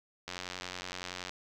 click train, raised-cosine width 0.2 ms, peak -21 dBFS, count 93, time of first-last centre 0.28-1.294 s, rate 90.7 Hz, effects none

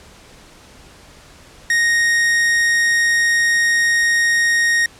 45% pulse tone, 1864.7 Hz, A#6, in tune, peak -13 dBFS, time 1.7-4.86 s, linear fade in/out 2 ms, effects pink hiss -44 dBFS RMS until 4.99 s + low-pass 9000 Hz 12 dB/octave

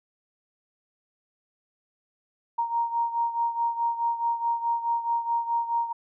sine beating tone pair, 932.3 / 937 Hz, A#5 / A#5, 0 / +9 cents, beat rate 4.7 Hz, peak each -25 / -30 dBFS, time 2.58-5.93 s, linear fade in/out 10 ms, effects none

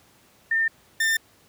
sine / 40% pulse tone pair in turn, 1807 / 1796.6 Hz, A6 / A6, +46 / +36 cents, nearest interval unison, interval 10 cents, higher first, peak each -19 dBFS, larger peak neither, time 0.51-0.68 / 1-1.17 s, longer neither, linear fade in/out 5 ms, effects pink hiss -57 dBFS RMS until 1.48 s + high-pass 80 Hz 12 dB/octave

